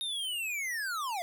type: linear sweep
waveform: square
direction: down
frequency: 3729 to 662 Hz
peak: -33 dBFS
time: 0.01-1.22 s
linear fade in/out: 0 ms
effects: none